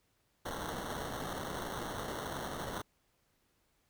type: noise with sample-and-hold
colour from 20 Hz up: violet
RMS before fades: -40 dBFS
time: 0.45-2.82 s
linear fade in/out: 10 ms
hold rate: 2450 Hz
effects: pink hiss -75 dBFS RMS until 3.89 s